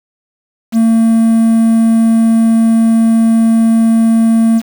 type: tone with quantisation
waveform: triangle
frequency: 226.3 Hz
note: A3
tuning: 49 cents sharp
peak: -4 dBFS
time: 0.72-4.62 s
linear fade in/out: 50 ms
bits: 5
effects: none